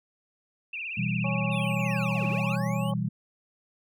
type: tone with vibrato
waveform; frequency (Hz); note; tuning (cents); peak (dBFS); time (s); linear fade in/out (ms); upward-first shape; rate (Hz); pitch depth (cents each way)
sine; 2549; D#7; +41; -32; 0.73-2.56; 5; triangle; 17; 160
type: chord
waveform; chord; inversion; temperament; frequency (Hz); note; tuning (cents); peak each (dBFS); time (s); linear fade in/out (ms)
sine; E minor; second; equal; 123.47 / 164.81 / 196; B2 / E3 / G3; 0 / 0 / 0; -30; 0.97-3.09; 10
type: harmonic tone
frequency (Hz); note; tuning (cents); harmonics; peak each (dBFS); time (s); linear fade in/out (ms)
277.2; C#4; 0; 2 / 3 / 4; -35 / -37 / -38; 1.24-2.94; 5
type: linear two-way sweep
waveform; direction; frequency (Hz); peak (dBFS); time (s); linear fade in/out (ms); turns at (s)
square; down then up; 3729 to 174.61 to 3148; -40; 1.51-2.92; 20; 2.28
effects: none